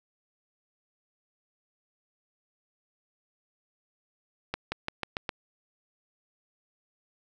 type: accelerating click train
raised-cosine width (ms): 0.3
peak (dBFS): -14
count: 6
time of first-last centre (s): 4.54-5.292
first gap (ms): 180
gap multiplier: 0.91
effects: none